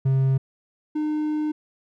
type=tone pair in turn; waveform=triangle; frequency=133.6 / 304.3 Hz; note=C3 / D#4; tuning=+36 / -38 cents; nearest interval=octave + major second; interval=1426 cents; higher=second; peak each=-15 / -20 dBFS; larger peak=first; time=0.05-0.38 / 0.95-1.52 s; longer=second; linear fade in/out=10 ms; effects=none